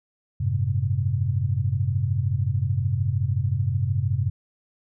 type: tone cluster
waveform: sine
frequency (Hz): 93.4 / 106.8 / 132.4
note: F#2 / G#2 / C3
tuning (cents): +17 / +49 / +21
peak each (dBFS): -25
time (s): 0.4-4.3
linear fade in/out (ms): 10
effects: none